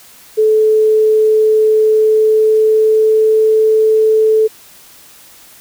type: tone with pitch glide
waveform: sine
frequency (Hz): 433.7 to 437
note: A4 to A4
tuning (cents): -25 to -12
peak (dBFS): -7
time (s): 0.37-4.48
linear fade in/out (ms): 20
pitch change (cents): +13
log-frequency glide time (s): 1.82-3.38
effects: white hiss -41 dBFS RMS until 5.6 s